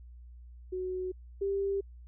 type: tone pair in turn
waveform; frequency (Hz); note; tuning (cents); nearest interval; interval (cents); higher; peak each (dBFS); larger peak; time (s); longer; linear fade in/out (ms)
sine; 369.5 / 394.8; F#4 / G4; -2 / +12; minor second; 114; second; -32 / -28; second; 0.72-1.12 / 1.41-1.81; neither; 10
effects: added 60 Hz sine -47 dBFS peak until 2.07 s